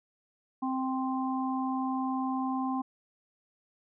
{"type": "harmonic tone", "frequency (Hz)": 261.6, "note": "C4", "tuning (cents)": 0, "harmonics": [1, 3, 4], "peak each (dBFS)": [-30, -35, -36], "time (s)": [0.62, 2.82], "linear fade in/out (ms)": 10, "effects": []}